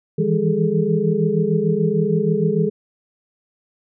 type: tone cluster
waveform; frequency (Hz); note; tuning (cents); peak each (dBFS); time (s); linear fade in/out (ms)
sine; 159.8 / 166.4 / 203.3 / 410 / 437.6; D#3 / E3 / G#3 / G#4 / A4; +47 / +17 / -37 / -22 / -9; -22; 0.18-2.7; 10
effects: none